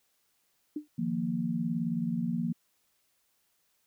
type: tone with exponential decay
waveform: sine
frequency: 299.4 Hz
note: D4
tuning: 33 cents sharp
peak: -28 dBFS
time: 0.76-0.88 s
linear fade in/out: 5 ms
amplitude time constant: 24 ms
type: chord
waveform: sine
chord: Eb suspended second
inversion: none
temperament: equal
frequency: 155.56 / 174.61 / 233.1 Hz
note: Eb3 / F3 / Bb3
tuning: 0 / 0 / 0 cents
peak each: -37 / -32 / -31 dBFS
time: 0.98-2.53 s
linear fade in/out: 10 ms
effects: white hiss -73 dBFS RMS until 3.86 s